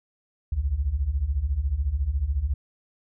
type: beating tone pair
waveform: sine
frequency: 60.2 / 74.2 Hz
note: B1 / D2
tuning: -44 / +18 cents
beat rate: 14 Hz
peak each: -27 / -24 dBFS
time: 0.52-2.54 s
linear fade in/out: 5 ms
effects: none